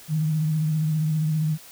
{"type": "tone with vibrato", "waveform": "sine", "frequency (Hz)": 155.56, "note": "D#3", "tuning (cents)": 0, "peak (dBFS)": -20, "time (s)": [0.08, 1.58], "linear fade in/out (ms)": 50, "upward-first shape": "triangle", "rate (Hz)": 15, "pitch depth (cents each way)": 51, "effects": ["white hiss -46 dBFS RMS until 1.71 s"]}